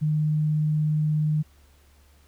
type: tone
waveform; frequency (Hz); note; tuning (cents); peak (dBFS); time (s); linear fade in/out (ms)
sine; 152.8; D#3; -31; -20; 0.01-1.43; 20
effects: added 71 Hz sine -55 dBFS peak until 2.27 s + pink hiss -61 dBFS RMS until 2.27 s